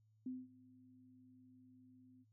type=tone with ADSR envelope; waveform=sine; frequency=255.6 Hz; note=C4; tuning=40 cents flat; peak=-40 dBFS; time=0.26-2.25 s; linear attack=4 ms; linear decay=210 ms; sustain=-22 dB; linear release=36 ms; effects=noise-tail reverb RT60 0.1 s tail -19 dB re dry + added 108 Hz sine -70 dBFS peak until 2.32 s